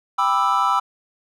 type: chord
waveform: triangle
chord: E minor seventh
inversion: first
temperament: just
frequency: 791.1 / 988.9 / 1186.7 / 1318.5 Hz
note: G5 / B5 / D6 / E6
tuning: +16 / +2 / +18 / 0 cents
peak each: -22 / -19 / -22 / -18 dBFS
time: 0.18-0.8 s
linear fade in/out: 10 ms
effects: none